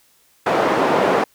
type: band-pass noise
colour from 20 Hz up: white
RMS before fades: -17 dBFS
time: 0.46-1.24 s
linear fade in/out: 5 ms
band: 270 to 820 Hz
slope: 12 dB/octave
effects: white hiss -57 dBFS RMS until 1.34 s